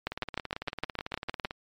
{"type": "two click trains", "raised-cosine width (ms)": 0.3, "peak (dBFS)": [-13, -19], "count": [10, 26], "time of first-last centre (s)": [[0.07, 1.448], [0.12, 1.509]], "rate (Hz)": [6.53, 18], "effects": ["MP3 64 kbps"]}